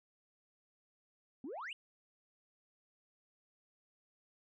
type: exponential sweep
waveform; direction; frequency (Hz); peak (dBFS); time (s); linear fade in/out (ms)
sine; up; 235.4 to 3037; -40; 1.44-1.73; 2
effects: tanh soft clip ceiling -39 dBFS